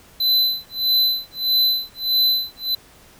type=tone with tremolo; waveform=square; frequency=4023 Hz; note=B7; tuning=31 cents sharp; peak=-14 dBFS; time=0.2-2.75 s; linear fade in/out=5 ms; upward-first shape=sine; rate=1.6 Hz; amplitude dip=100%; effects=pink hiss -49 dBFS RMS until 3.19 s